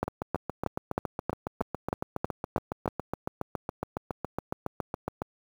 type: two click trains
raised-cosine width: 1 ms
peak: -16 / -12 dBFS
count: 38 / 10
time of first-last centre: 0.08-5.219 / 0.03-2.878 s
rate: 7.2 / 3.16 Hz
effects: high-pass 60 Hz 12 dB/octave + 8-bit